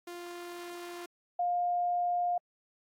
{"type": "tone pair in turn", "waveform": ["sawtooth", "sine"], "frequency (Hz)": [349.2, 706.9], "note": ["F4", "F5"], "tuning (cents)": [0, 21], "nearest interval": "octave", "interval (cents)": 1221, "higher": "second", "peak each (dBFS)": [-37, -27], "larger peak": "second", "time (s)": [[0.07, 1.06], [1.39, 2.38]], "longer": "neither", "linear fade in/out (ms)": 5, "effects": ["AAC 48 kbps"]}